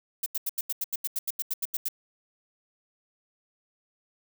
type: noise bursts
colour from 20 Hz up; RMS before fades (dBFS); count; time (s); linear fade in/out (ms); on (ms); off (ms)
violet; -29; 15; 0.23-1.886; 5; 32; 84
effects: none